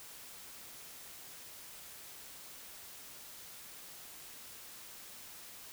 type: silence
effects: white hiss -51 dBFS RMS until 5.72 s